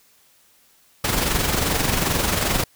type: noise with amplitude modulation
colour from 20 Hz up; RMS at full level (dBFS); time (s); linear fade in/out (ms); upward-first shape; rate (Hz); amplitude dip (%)
pink; -19; 1.04-2.64; 5; sine; 22.6; 50
effects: white hiss -57 dBFS RMS until 2.75 s